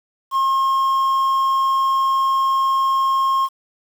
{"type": "tone with quantisation", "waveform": "triangle", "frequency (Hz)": 1073, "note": "C6", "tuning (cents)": 43, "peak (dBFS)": -13, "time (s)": [0.31, 3.49], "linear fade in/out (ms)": 50, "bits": 7, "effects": []}